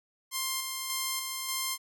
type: tone with tremolo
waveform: 5% pulse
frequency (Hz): 1054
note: C6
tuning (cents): +12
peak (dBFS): -18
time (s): 0.31-1.78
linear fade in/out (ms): 50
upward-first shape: square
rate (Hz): 1.7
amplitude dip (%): 35
effects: none